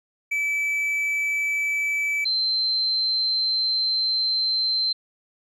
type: tone pair in turn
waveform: triangle / sine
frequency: 2306 / 4109 Hz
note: D7 / C8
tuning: -32 / -32 cents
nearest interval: minor seventh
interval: 1000 cents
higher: second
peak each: -20 dBFS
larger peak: neither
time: 0.31-2.25 / 2.25-4.93 s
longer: second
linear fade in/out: 10 ms
effects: none